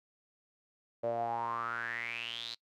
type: tone with band-pass filter sweep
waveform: sawtooth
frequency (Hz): 116.54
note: A#2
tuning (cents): 0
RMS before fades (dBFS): -37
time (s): 1.03-2.55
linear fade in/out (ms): 10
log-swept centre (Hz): 550 to 4200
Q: 9.1
effects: noise-tail reverb RT60 0.1 s tail -23 dB re dry

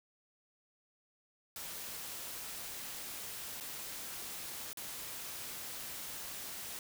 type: noise with dropouts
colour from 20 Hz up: white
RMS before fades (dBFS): -44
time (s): 1.56-6.79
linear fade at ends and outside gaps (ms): 1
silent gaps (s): 3.601-3.608 / 4.731-4.772
effects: none

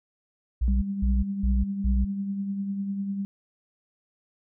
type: tone bursts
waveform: sine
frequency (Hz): 60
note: B1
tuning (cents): -49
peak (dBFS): -20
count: 4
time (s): 0.61-2.05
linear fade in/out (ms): 10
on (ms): 210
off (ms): 200
type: tone with tremolo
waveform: sine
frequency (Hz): 197.9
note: G3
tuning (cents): +17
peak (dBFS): -25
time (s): 0.68-3.25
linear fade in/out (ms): 0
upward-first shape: triangle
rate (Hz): 10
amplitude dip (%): 45
effects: none

